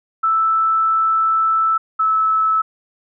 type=tone pair in turn; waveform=sine; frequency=1318.5 / 1304.1 Hz; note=E6 / E6; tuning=0 / -19 cents; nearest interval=unison; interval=19 cents; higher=first; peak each=-13 dBFS; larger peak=neither; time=0.23-1.78 / 1.99-2.62 s; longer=first; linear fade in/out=10 ms; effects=none